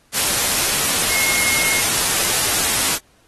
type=tone in noise; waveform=sine; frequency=2156 Hz; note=C#7; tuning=49 cents flat; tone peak=-21 dBFS; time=1.08-1.83 s; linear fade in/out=50 ms; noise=white; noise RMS=-18 dBFS; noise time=0.12-2.99 s; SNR=-6 dB; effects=pink hiss -57 dBFS RMS until 3.27 s + AAC 32 kbps